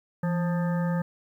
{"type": "harmonic tone with a mistuned harmonic", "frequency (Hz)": 176.8, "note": "F3", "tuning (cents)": 22, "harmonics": [1, 3, 5, 7, 9, 10], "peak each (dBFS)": [-24, -34, -38, -41, -43, -44], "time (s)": [0.23, 1.02], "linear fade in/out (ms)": 5, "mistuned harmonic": 1, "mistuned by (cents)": -76, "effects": ["10-bit"]}